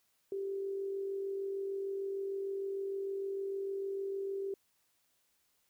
sine tone with amplitude modulation, 392 Hz, G4, in tune, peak -33 dBFS, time 0.32-4.54 s, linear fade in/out 2 ms, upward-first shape sine, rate 46.6 Hz, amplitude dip 35%, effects white hiss -75 dBFS RMS until 5.69 s

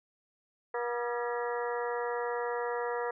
harmonic tone with a mistuned harmonic, 240 Hz, B3, 49 cents flat, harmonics 2 / 3 / 4 / 5 / 6 / 7 / 8, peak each -33 / -40 / -38 / -42 / -44 / -43 / -44 dBFS, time 0.74-3.11 s, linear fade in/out 5 ms, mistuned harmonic 6, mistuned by -92 cents, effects none

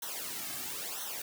white noise with flanger, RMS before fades -39 dBFS, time 0.02-1.22 s, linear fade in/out 5 ms, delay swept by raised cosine 0.41 to 2.11 ms, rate 1 Hz, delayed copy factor -0.8, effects none

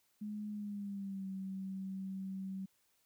sine tone with pitch glide, 209.9 to 191.37 Hz, G#3 to G3, +19 to -41 cents, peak -39 dBFS, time 0.21-2.66 s, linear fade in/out 10 ms, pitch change -160 cents, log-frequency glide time 0.5-1.27 s, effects white hiss -75 dBFS RMS until 3.05 s

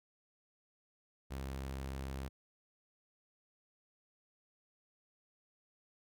sawtooth tone, 67 Hz, C2, 42 cents sharp, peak -36 dBFS, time 1.3-2.29 s, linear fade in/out 20 ms, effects none

